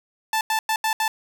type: tone bursts at uneven times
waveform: sawtooth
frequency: 880 Hz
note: A5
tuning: in tune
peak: -16 dBFS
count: 5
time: 0.33-0.41 / 0.5-0.59 / 0.69-0.76 / 0.84-0.93 / 1-1.08 s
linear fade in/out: 2 ms
effects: none